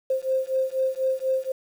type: beating tone pair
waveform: sine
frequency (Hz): 523.3 / 527.4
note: C5 / C5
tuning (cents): 0 / +14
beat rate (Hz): 4.1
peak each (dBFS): -25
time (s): 0.1-1.52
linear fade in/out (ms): 5
effects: 8-bit